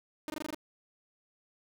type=tone bursts; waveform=sawtooth; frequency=306.4 Hz; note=D#4; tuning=27 cents flat; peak=-31 dBFS; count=7; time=0.28-0.546 s; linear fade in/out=0 ms; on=20 ms; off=21 ms; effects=none